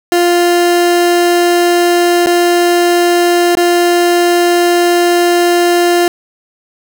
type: tone with dropouts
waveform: 30% pulse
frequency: 349.2 Hz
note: F4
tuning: in tune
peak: -5 dBFS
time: 0.12-6.08 s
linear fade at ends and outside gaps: 1 ms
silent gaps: 2.261-2.269 / 3.552-3.571 s
effects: none

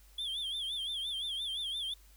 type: tone with vibrato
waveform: triangle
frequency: 3355 Hz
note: G#7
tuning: 17 cents sharp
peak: -33 dBFS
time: 0.18-1.94 s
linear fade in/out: 5 ms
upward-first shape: sine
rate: 5.8 Hz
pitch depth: 120 cents each way
effects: added 50 Hz sine -57 dBFS peak until 2.16 s + white hiss -64 dBFS RMS until 2.16 s

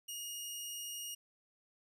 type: tone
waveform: 15% pulse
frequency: 2862 Hz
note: F7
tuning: 42 cents sharp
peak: -34 dBFS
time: 0.08-1.15 s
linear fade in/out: 10 ms
effects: none

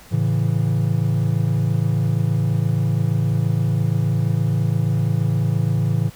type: chord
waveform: triangle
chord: A major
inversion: none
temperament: equal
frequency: 110 / 138.59 / 164.81 Hz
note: A2 / C#3 / E3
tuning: 0 / 0 / 0 cents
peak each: -18 / -19 / -20 dBFS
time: 0.11-6.1 s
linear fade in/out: 20 ms
effects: pink hiss -45 dBFS RMS until 6.15 s

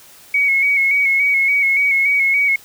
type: tone with vibrato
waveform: sine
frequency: 2217 Hz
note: C#7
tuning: in tune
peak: -12 dBFS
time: 0.34-2.56 s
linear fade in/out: 5 ms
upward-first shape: square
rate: 3.5 Hz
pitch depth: 32 cents each way
effects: white hiss -44 dBFS RMS until 2.64 s

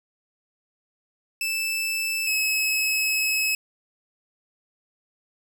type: tone pair in turn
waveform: sawtooth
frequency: 2637 / 2574 Hz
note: E7 / E7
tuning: 0 / -42 cents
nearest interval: unison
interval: 42 cents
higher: first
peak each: -21 / -18 dBFS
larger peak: second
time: 1.41-2.27 / 2.27-3.55 s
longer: second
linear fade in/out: 2 ms
effects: none

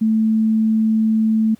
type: tone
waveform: sine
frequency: 220 Hz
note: A3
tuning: in tune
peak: -13 dBFS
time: 0.01-1.55 s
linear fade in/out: 10 ms
effects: pink hiss -55 dBFS RMS until 1.59 s

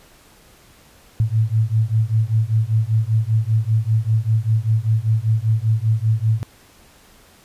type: beating tone pair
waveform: sine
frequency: 108.2 / 113.3 Hz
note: A2 / A#2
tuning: -29 / -49 cents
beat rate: 5.1 Hz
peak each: -18 / -18 dBFS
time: 1.2-6.43 s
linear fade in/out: 0 ms
effects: pink hiss -50 dBFS RMS until 7.44 s + resampled to 32000 Hz

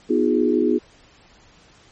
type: chord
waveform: sine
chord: F half-diminished seventh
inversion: second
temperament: equal with one note detuned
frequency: 246.9 / 311.1 / 357.4 / 415.3 Hz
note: Cb4 / Eb4 / F4 / Ab4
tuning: 0 / 0 / +40 / 0 cents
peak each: -21 dBFS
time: 0.09-0.79 s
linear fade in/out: 20 ms
effects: pink hiss -52 dBFS RMS until 1.91 s + MP3 32 kbps

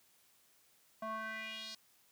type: tone with band-pass filter sweep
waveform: square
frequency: 220 Hz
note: A3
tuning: in tune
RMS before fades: -43 dBFS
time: 1.02-1.75 s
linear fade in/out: 5 ms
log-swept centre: 860 to 4800 Hz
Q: 3.5
effects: white hiss -69 dBFS RMS until 2.11 s + high-pass 60 Hz 12 dB/octave

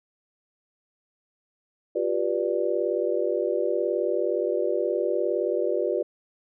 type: chord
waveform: sine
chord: G dominant seventh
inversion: third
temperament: just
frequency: 352.8 / 392 / 490 / 588 Hz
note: F4 / G4 / B4 / D5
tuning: +18 / 0 / -14 / +2 cents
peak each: -28 dBFS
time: 1.95-6.03 s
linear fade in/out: 10 ms
effects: none

